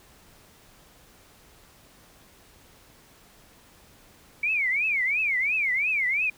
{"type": "tone with vibrato", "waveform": "sine", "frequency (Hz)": 2265, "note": "C#7", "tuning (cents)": 37, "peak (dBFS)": -22, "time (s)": [4.43, 6.3], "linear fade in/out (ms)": 5, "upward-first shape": "triangle", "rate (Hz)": 2.9, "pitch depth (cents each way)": 270, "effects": ["pink hiss -55 dBFS RMS until 6.37 s"]}